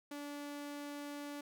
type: tone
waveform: sawtooth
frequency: 289.2 Hz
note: D4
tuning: 27 cents flat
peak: -39 dBFS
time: 0.11-1.41 s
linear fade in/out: 5 ms
effects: none